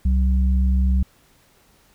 sine tone pair together, 65.97 / 189.1 Hz, C2 / F#3, +15 / +38 cents, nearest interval octave + tritone, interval 1823 cents, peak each -15 / -25 dBFS, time 0.05-1.03 s, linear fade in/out 5 ms, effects pink hiss -57 dBFS RMS until 1.94 s

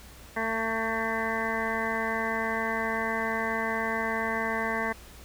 harmonic tone, 224.4 Hz, A3, 34 cents sharp, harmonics 1 / 2 / 3 / 4 / 5 / 7 / 8 / 9, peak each -35 / -35 / -35 / -35 / -35 / -35 / -35 / -35 dBFS, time 0.36-4.93 s, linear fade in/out 10 ms, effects added 60 Hz sine -50 dBFS peak until 5.24 s + pink hiss -50 dBFS RMS until 5.24 s

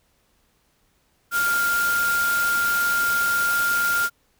sine tone in noise, 1401 Hz, F6, 5 cents sharp, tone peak -19 dBFS, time 1.31-4.1 s, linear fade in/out 50 ms, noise white, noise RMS -29 dBFS, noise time 1.31-4.1 s, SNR +7 dB, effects pink hiss -65 dBFS RMS until 4.39 s

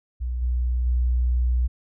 sine tone with level steps, 61.3 Hz, B1, 12 cents flat, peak -24 / -20 / -18 dBFS, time 0.2-1.68 s, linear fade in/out 20 ms, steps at 0.41 / 0.85 s, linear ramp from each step 20 ms, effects none

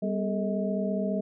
sine tone cluster, 197 / 246.1 / 413.1 / 447.8 / 635 Hz, G3 / B3 / G#4 / A4 / D#5, +9 / -6 / -9 / +30 / +35 cents, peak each -28 / -36 / -36 / -36 / -32 dBFS, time 0.02-1.21 s, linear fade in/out 10 ms, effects none

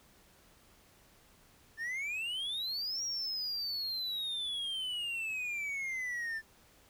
triangle exponential two-way sweep, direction up then down, 1760 to 5690 to 1760 Hz, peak -33 dBFS, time 1.77-6.42 s, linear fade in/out 50 ms, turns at 3.03 s, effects pink hiss -63 dBFS RMS until 6.89 s

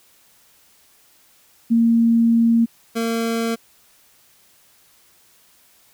sine / 25% pulse tone pair in turn, 230.8 / 228.8 Hz, A#3 / A#3, -17 / -32 cents, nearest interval unison, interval 15 cents, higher first, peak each -12 / -16 dBFS, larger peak first, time 1.7-2.66 / 2.95-3.56 s, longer first, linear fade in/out 20 ms, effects white hiss -55 dBFS RMS until 5.93 s

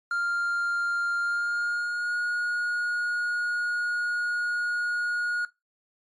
triangle tone with pitch glide, 1396.9 to 1442 Hz, F6 to F#6, 0 to -45 cents, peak -23 dBFS, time 0.11-5.45 s, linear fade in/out 2 ms, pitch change +55 cents, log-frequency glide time 1.2-2.14 s, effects noise-tail reverb RT60 0.2 s tail -18 dB re dry + MP3 48 kbps

